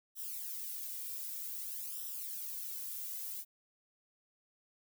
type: noise with flanger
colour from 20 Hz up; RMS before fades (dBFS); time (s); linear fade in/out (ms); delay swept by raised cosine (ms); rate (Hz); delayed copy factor
violet; -42; 0.15-3.45; 50; 0.44 to 2.34; 0.53; -0.95
effects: none